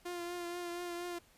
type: tone with vibrato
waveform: sawtooth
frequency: 349.2 Hz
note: F4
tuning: in tune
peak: -35 dBFS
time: 0.05-1.19 s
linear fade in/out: 10 ms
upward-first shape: triangle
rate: 4.2 Hz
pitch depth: 29 cents each way
effects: pink hiss -65 dBFS RMS until 1.37 s + resampled to 32000 Hz